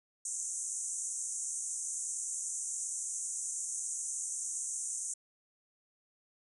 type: band-pass noise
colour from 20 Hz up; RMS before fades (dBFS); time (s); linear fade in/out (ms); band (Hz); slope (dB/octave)
pink; -38; 0.25-5.14; 5; 6200 to 9500; 96
effects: none